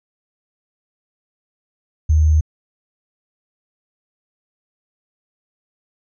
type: tone with sample-and-hold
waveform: sine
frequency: 77.5 Hz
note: D#2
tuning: 6 cents flat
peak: -10 dBFS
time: 2.09-2.41 s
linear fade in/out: 10 ms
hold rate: 6300 Hz
effects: resampled to 22050 Hz